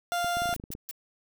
30% pulse tone, 698 Hz, F5, 1 cent flat, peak -24 dBFS, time 0.12-0.54 s, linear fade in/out 0 ms
clicks, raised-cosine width 3 ms, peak -27 dBFS, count 11, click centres 0.245 / 0.37 / 0.42 / 0.457 / 0.492 / 0.528 / 0.563 / 0.599 / 0.639 / 0.704 / 0.751 s
blue noise bursts, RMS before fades -37 dBFS, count 3, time 0.54-0.912 s, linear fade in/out 2 ms, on 24 ms, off 150 ms
effects none

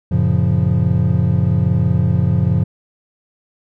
triangle chord, Gb major seventh, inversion none, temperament equal with one note detuned, 92.5 / 113.62 / 138.59 / 174.61 Hz, Gb2 / Bb2 / Db3 / F3, 0 / -44 / 0 / 0 cents, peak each -16 dBFS, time 0.11-2.64 s, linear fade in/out 10 ms, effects none

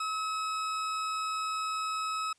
40% pulse tone, 1285 Hz, E6, 45 cents flat, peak -30 dBFS, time 0-2.33 s, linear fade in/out 5 ms, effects white hiss -69 dBFS RMS until 2.38 s + resampled to 22050 Hz

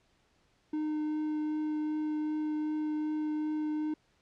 triangle tone with vibrato, 305.7 Hz, D#4, 30 cents flat, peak -28 dBFS, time 0.73-3.94 s, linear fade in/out 5 ms, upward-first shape triangle, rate 2.6 Hz, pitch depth 9 cents each way, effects pink hiss -70 dBFS RMS until 4.21 s + low-pass 6000 Hz 12 dB/octave

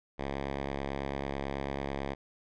5% pulse tone, 69.1 Hz, C#2, 5 cents flat, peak -22 dBFS, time 0.18-2.15 s, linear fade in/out 20 ms, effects low-pass 3000 Hz 12 dB/octave

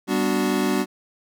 square chord, G major seventh, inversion none, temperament equal, 196 / 246.9 / 293.7 / 370 Hz, G3 / B3 / D4 / F#4, 0 / 0 / 0 / 0 cents, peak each -26 dBFS, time 0.07-0.86 s, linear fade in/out 50 ms, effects none

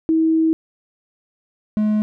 sine / triangle tone pair in turn, 321.5 / 212.7 Hz, E4 / G#3, -43 / +42 cents, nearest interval perfect fifth, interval 715 cents, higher first, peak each -13 / -13 dBFS, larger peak neither, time 0.09-0.53 / 1.77-2.02 s, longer first, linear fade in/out 0 ms, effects none

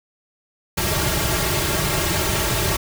pink noise with comb filter, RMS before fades -21 dBFS, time 0.77-2.77 s, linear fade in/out 10 ms, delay 4 ms, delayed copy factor -0.9, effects none

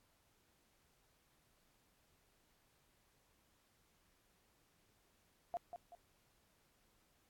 sine tone with echo, 697 Hz, F5, 4 cents flat, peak -37 dBFS, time 5.54-5.57 s, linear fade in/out 0 ms, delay 190 ms, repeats 2, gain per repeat -8 dB, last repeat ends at 5.95 s, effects pink hiss -75 dBFS RMS until 7.29 s + AAC 64 kbps

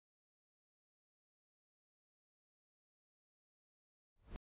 brown noise with exponential growth, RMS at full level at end -43 dBFS, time 4.16-4.36 s, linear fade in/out 0 ms, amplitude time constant 43 ms, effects resampled to 8000 Hz

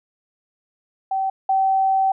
sine tone pair in turn, 770 / 770 Hz, G5 / G5, -31 / -31 cents, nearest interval unison, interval 0 cents, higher neither, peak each -19 / -15 dBFS, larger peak second, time 1.11-1.3 / 1.49-2.12 s, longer second, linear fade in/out 5 ms, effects none

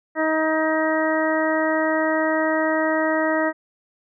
harmonic tone, 315.5 Hz, D#4, 24 cents sharp, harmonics 1 / 2 / 3 / 4 / 5 / 6, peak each -23 / -22 / -28 / -29 / -30 / -26 dBFS, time 0.15-3.53 s, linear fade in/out 50 ms, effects none

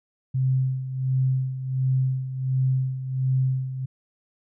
sine tone with tremolo, 130.81 Hz, C3, in tune, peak -18 dBFS, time 0.34-3.86 s, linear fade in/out 10 ms, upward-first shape sine, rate 1.4 Hz, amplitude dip 70%, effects none

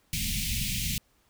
pink band-stop noise, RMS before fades -30 dBFS, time 0.13-0.98 s, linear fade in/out 2 ms, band 220 to 2200 Hz, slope 48 dB/octave, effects pink hiss -67 dBFS RMS until 1.29 s

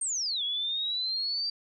sine exponential two-way sweep, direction down then up, 8870 to 3322 to 4708 Hz, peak -28 dBFS, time 0.01-1.5 s, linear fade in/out 5 ms, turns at 0.43 s, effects none

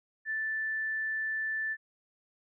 sine tone, 1760 Hz, A6, in tune, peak -30 dBFS, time 0.25-1.77 s, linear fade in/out 50 ms, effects none

